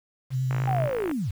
sine tone with vibrato, 130 Hz, C3, 11 cents flat, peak -23 dBFS, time 0.3-0.9 s, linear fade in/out 50 ms, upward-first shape sine, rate 10 Hz, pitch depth 23 cents each way
click train, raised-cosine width 0.5 ms, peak -18 dBFS, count 34, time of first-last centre 0.51-1.113 s, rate 54.7 Hz
sine linear sweep, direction down, 810 to 77.78 Hz, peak -25 dBFS, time 0.67-1.31 s, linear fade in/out 5 ms
effects 8-bit

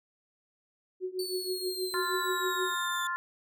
sine tone with tremolo, 370 Hz, F#4, in tune, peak -28 dBFS, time 1-2.75 s, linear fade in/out 50 ms, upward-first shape triangle, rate 6.3 Hz, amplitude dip 95%
sawtooth exponential sweep, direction down, 4512 to 3520 Hz, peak -33 dBFS, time 1.19-3.07 s, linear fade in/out 2 ms
sine chord, F major, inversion second, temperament just, 1047.7 / 1396.9 / 1746.1 Hz, C6 / F6 / A6, +2 / 0 / -14 cents, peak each -33 / -35 / -36 dBFS, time 1.94-3.16 s, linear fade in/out 0 ms
effects none

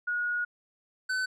sine / square tone pair in turn, 1448 / 1514.4 Hz, F#6 / F#6, -38 / +40 cents, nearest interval minor second, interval 78 cents, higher second, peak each -27 / -28 dBFS, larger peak first, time 0.07-0.45 / 1.09-1.26 s, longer first, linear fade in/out 10 ms, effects low-pass 7000 Hz 12 dB/octave

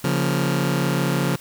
sawtooth chord, Bb minor, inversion first, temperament just, 139.85 / 174.81 / 233.1 Hz, Db3 / F3 / Bb3, +16 / +2 / 0 cents, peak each -18 / -19 / -24 dBFS, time 0.04-1.36 s, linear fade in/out 5 ms, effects white hiss -44 dBFS RMS until 1.4 s

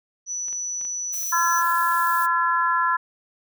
sine tone, 5940 Hz, F#8, 6 cents sharp, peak -26 dBFS, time 0.26-1.63 s, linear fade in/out 50 ms
clicks, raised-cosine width 0.3 ms, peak -30 dBFS, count 8, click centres 0.483 / 0.528 / 0.813 / 0.851 / 1.142 / 1.231 / 1.621 / 1.915 s
violet noise, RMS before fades -34 dBFS, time 1.12-2.27 s, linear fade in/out 20 ms
harmonic tone, 339.7 Hz, F4, 48 cents flat, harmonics 3 / 4 / 5, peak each -21 / -23 / -25 dBFS, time 1.32-2.97 s, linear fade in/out 10 ms
effects none

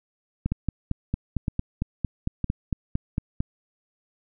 two click trains, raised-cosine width 5 ms, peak -12 / -12 dBFS, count 13 / 4, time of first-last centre 0.46-3.181 / 0.52-3.405 s, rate 4.41 / 1.04 Hz, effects none

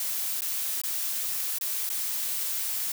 blue noise with dropouts, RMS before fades -30 dBFS, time 0-2.92 s, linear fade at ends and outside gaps 2 ms, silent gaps 0.408-0.419 / 0.816-0.836 / 1.585-1.61 / 1.892-1.9 s, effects none

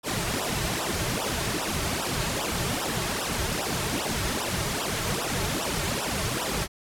pink noise with flanger, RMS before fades -28 dBFS, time 0.03-6.68 s, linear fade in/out 50 ms, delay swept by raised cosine 0.45 to 4.15 ms, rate 2.5 Hz, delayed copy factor -0.95, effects low-pass 12000 Hz 12 dB/octave

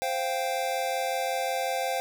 square chord, C suspended fourth, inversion none, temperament equal, 523.3 / 698.5 / 784 Hz, C5 / F5 / G5, 0 / 0 / 0 cents, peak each -32 dBFS, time 0.02-2 s, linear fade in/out 0 ms, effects none

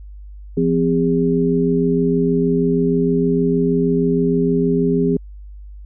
sine tone cluster, 171 / 257.4 / 406.5 Hz, F3 / C4 / G#4, -36 / -28 / -37 cents, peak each -18 dBFS, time 0.57-5.17 s, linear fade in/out 5 ms, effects added 50 Hz sine -33 dBFS peak until 5.85 s

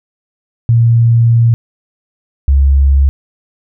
sine tone pair in turn, 116.54 / 68.78 Hz, A#2 / C#2, 0 / -13 cents, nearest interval major sixth, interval 913 cents, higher first, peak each -5 dBFS, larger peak neither, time 0.69-1.54 / 2.48-3.09 s, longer first, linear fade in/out 0 ms, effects none

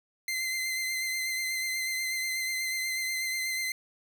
sawtooth tone with vibrato, 2069 Hz, C7, 20 cents flat, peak -26 dBFS, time 0.28-3.72 s, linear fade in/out 2 ms, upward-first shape sine, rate 8.2 Hz, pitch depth 22 cents each way, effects none

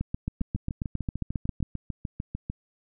two click trains, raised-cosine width 5 ms, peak -16 / -19 dBFS, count 13 / 15, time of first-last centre 0.01-1.627 / 0.41-2.5 s, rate 7.42 / 6.7 Hz, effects none

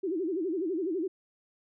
sine tone with vibrato, 349.9 Hz, F4, 3 cents sharp, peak -28 dBFS, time 0.03-1.08 s, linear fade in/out 10 ms, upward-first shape sine, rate 12 Hz, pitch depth 210 cents each way, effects none

